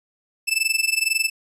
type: tone with amplitude modulation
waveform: sawtooth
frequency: 2637 Hz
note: E7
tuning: in tune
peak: -12 dBFS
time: 0.47-1.3 s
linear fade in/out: 20 ms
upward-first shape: sine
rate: 22 Hz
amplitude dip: 90%
effects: resampled to 32000 Hz

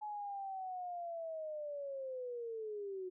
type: linear sweep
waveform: sine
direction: down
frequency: 851 to 362.7 Hz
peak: -40 dBFS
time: 0.01-3.1 s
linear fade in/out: 20 ms
effects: none

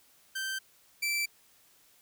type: tone pair in turn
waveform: sawtooth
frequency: 1557 / 2333 Hz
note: G6 / D7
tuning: -12 / -12 cents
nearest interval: perfect fifth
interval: 700 cents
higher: second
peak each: -29 / -25 dBFS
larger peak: second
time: 0.35-0.59 / 1.02-1.26 s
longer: neither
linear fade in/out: 10 ms
effects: white hiss -63 dBFS RMS until 2.01 s

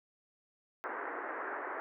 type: band-pass noise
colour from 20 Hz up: white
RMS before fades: -40 dBFS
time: 0.84-1.8 s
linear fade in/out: 0 ms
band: 290 to 1800 Hz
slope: 48 dB/octave
effects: none

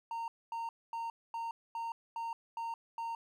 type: tone bursts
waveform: triangle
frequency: 920 Hz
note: A#5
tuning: 23 cents flat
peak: -34 dBFS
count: 8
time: 0.11-3.15 s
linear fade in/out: 2 ms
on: 170 ms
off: 240 ms
effects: none

